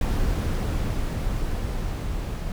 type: noise with level ramp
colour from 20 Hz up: brown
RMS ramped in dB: -23 to -29 dBFS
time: 0.01-2.52 s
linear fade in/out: 2 ms
effects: none